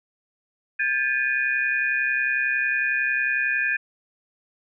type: tone cluster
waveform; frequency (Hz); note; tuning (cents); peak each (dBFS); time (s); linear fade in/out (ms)
sine; 1604 / 1735 / 2465; G6 / A6 / D#7; +39 / -25 / -17; -25; 0.79-3.77; 10
effects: none